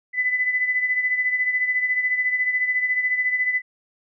sine beating tone pair, 2001 / 2015 Hz, B6 / B6, +22 / +34 cents, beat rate 14 Hz, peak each -20 / -27 dBFS, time 0.13-3.62 s, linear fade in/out 50 ms, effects none

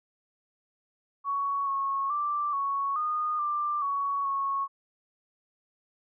sine tone with pitch steps, 1117 / 1098 / 1175 / 1110 / 1227 / 1185 / 1119 / 1102 Hz, C#6 / C#6 / D6 / C#6 / D#6 / D6 / C#6 / C#6, +13 / -17 / +1 / +2 / -25 / +15 / +16 / -11 cents, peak -26 dBFS, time 1.24-4.68 s, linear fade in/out 50 ms, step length 430 ms, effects none

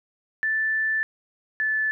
sine tone pair in turn, 1760 / 1742.8 Hz, A6 / A6, 0 / -17 cents, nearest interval unison, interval 17 cents, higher first, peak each -21 dBFS, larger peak neither, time 0.43-1.03 / 1.6-1.91 s, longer first, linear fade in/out 0 ms, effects none

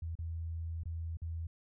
sine tone with dropouts, 82.4 Hz, E2, in tune, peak -36 dBFS, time 0.02-1.47 s, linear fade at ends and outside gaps 5 ms, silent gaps 0.154-0.188 / 0.835-0.855 / 1.171-1.218 s, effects none

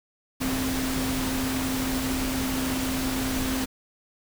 sine tone in noise, 261.3 Hz, C4, 2 cents flat, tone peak -27 dBFS, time 0.4-3.66 s, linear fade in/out 20 ms, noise pink, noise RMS -30 dBFS, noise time 0.4-3.66 s, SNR 0 dB, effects none

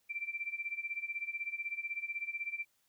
sine tone with tremolo, 2349 Hz, D7, in tune, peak -33 dBFS, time 0.09-2.65 s, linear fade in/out 20 ms, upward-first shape sine, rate 16 Hz, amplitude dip 85%, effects white hiss -75 dBFS RMS until 2.88 s

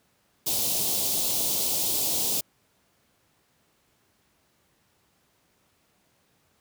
white band-stop noise, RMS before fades -26 dBFS, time 0.46-2.41 s, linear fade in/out 10 ms, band 810 to 3200 Hz, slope 24 dB/octave, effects pink hiss -67 dBFS RMS until 6.6 s + high-pass 80 Hz 12 dB/octave

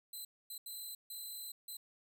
5% pulse tone bursts at uneven times, 4039 Hz, B7, 38 cents sharp, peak -37 dBFS, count 5, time 0.13-0.25 / 0.5-0.58 / 0.66-0.95 / 1.1-1.52 / 1.68-1.77 s, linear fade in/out 5 ms, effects none

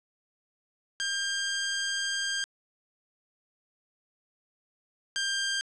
15% pulse tone pair in turn, 1598 / 1590.4 Hz, G6 / G6, +33 / +25 cents, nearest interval unison, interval 8 cents, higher first, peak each -22 / -21 dBFS, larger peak second, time 1-2.44 / 5.16-5.61 s, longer first, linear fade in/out 0 ms, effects resampled to 22050 Hz + 8-bit

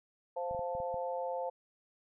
sine chord, F major, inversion second, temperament equal, 523.3 / 698.5 / 880 Hz, C5 / F5 / A5, 0 / 0 / 0 cents, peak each -36 / -40 / -40 dBFS, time 0.36-1.5 s, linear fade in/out 10 ms
clicks, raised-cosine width 5 ms, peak -37 dBFS, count 6, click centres 0.511 / 0.548 / 0.593 / 0.751 / 0.802 / 0.943 s
effects none

